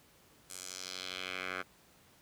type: tone with band-pass filter sweep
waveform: 10% pulse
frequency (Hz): 92.5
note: F#2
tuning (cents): 0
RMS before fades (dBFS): -42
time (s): 0.49-1.63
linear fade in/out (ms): 20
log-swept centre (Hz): 9000 to 1600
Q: 1.8
effects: pink hiss -63 dBFS RMS until 2.21 s + high-pass 60 Hz 12 dB/octave